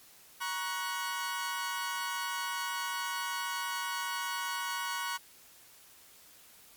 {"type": "chord", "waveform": "sawtooth", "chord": "F# major", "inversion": "first", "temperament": "equal with one note detuned", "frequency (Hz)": [949.7, 1108.7, 1480], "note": ["A#5", "C#6", "F#6"], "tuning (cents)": [32, 0, 0], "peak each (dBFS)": [-34, -34, -34], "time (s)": [0.4, 5.18], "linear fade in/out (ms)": 20, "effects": ["white hiss -57 dBFS RMS until 6.76 s", "MP3 96 kbps"]}